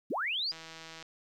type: linear sweep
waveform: sine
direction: up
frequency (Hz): 142.2 to 5010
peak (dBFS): -30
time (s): 0.1-0.52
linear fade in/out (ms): 10
type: click train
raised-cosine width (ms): 0.2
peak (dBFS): -29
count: 83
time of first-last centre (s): 0.52-1.026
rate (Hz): 162
effects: 11-bit

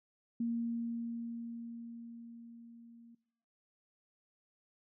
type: tone with level ramp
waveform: sine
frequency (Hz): 233.1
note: A#3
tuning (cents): 0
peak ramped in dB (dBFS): -31 to -55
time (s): 0.4-3.15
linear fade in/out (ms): 5
effects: noise-tail reverb RT60 0.8 s tail -22 dB re dry

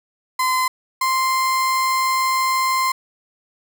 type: tone pair in turn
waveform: 35% pulse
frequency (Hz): 1027 / 1045.6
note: C6 / C6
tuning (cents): -33 / -1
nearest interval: unison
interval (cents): 32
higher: second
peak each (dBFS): -15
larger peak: neither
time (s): 0.39-0.68 / 1.01-2.92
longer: second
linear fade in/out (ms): 5
effects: none

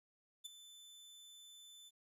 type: tone with ADSR envelope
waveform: sawtooth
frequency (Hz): 3520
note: A7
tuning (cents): 0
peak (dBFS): -40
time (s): 0.44-1.91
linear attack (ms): 18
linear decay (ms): 13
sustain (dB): -13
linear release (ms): 35
effects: resampled to 32000 Hz + 13-bit

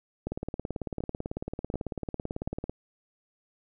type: two click trains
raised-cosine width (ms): 2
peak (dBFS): -19 / -18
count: 44 / 4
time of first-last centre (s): 0.32-2.696 / 0.27-2.476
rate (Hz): 18.1 / 1.36
effects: none

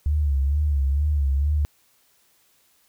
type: tone with vibrato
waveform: sine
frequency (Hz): 71.5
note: D2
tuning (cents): -46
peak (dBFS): -18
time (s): 0.06-1.65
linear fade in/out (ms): 0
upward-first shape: sine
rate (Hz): 2.2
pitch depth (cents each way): 92
effects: white hiss -62 dBFS RMS until 2.88 s

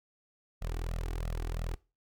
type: tone with flanger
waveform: sawtooth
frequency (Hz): 41.2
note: E1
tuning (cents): 0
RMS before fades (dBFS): -35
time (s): 0.61-1.76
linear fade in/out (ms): 20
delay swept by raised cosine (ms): 1.5 to 2.7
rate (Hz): 3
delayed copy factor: +0.85
effects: noise-tail reverb RT60 0.3 s tail -21 dB re dry

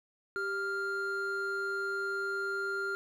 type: tone pair together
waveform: triangle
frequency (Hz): 392 / 1398.5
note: G4 / F6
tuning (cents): 0 / +2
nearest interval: octave + minor seventh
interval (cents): 2202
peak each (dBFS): -35 / -31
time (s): 0.36-2.95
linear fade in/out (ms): 0
effects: none

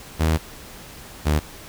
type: tone pair in turn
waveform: sawtooth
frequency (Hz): 79.8 / 75.67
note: D#2 / D#2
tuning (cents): +44 / -48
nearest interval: minor second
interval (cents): 92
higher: first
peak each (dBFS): -13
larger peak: neither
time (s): 0.19-0.38 / 1.25-1.4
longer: first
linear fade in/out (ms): 20
effects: pink hiss -41 dBFS RMS until 1.68 s

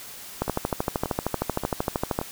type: two click trains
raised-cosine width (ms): 1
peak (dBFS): -14 / -9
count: 4 / 24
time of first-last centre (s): 0.48-2.214 / 0.42-2.189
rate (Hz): 1.73 / 13
effects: white hiss -41 dBFS RMS until 2.31 s

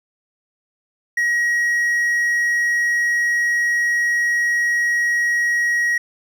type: tone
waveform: triangle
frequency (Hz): 1900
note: A#6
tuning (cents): +33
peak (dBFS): -14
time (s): 1.17-5.98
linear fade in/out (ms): 5
effects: none

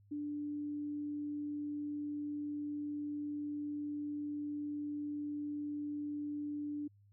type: tone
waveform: sine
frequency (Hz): 293.7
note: D4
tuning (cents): 0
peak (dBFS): -37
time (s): 0.11-6.88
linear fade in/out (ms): 10
effects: added 101 Hz sine -62 dBFS peak until 7.12 s

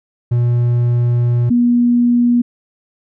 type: tone pair in turn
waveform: triangle / sine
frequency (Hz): 120.4 / 240.8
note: B2 / B3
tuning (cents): -44 / -44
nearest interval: octave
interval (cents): 1200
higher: second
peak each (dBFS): -9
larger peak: neither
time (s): 0.31-1.5 / 1.5-2.42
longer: first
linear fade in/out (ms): 10
effects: none

